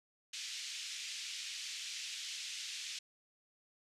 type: band-pass noise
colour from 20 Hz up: pink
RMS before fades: -44 dBFS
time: 0.33-2.99 s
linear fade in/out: 5 ms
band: 2500 to 7100 Hz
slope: 24 dB/octave
effects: resampled to 32000 Hz